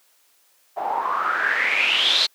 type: noise with low-pass filter sweep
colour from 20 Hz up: white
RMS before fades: -21 dBFS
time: 0.76-2.27 s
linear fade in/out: 20 ms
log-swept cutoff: 730 to 4200 Hz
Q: 8.4
effects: white hiss -60 dBFS RMS until 2.34 s + high-pass 400 Hz 12 dB/octave